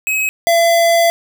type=tone pair in turn; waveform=square; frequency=2552 / 675.9 Hz; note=D#7 / E5; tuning=+43 / +43 cents; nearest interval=octave + major seventh; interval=2300 cents; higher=first; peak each=-15 / -10 dBFS; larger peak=second; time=0.07-0.29 / 0.47-1.1 s; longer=second; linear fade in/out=0 ms; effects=none